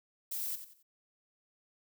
violet noise with echo, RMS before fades -37 dBFS, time 0.31-0.56 s, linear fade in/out 10 ms, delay 90 ms, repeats 3, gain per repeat -10 dB, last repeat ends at 0.83 s, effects none

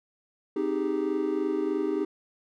triangle chord, Ab major seventh, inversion first, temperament equal, 261.6 / 311.1 / 392 / 415.3 Hz, C4 / Eb4 / G4 / Ab4, 0 / 0 / 0 / 0 cents, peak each -33 / -27 / -27 / -32 dBFS, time 0.56-2.05 s, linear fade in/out 5 ms, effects none

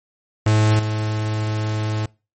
45% pulse tone with level steps, 107.8 Hz, A2, 35 cents flat, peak -13 / -20 dBFS, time 0.46-2.06 s, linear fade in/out 5 ms, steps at 0.79 s, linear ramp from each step 5 ms, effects noise-tail reverb RT60 0.3 s tail -24 dB re dry + MP3 32 kbps

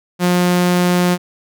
sawtooth tone, 178.1 Hz, F3, 34 cents sharp, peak -8 dBFS, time 0.19-1.18 s, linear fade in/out 50 ms, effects none

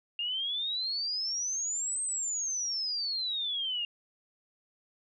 sine exponential two-way sweep, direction up then down, 2794 to 8372 to 2794 Hz, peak -30 dBFS, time 0.19-3.85 s, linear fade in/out 2 ms, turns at 2.02 s, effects none

